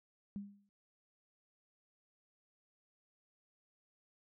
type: tone with exponential decay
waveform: sine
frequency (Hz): 201.4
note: G3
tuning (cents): +47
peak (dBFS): -37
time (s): 0.36-0.69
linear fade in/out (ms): 0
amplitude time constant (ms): 71
effects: none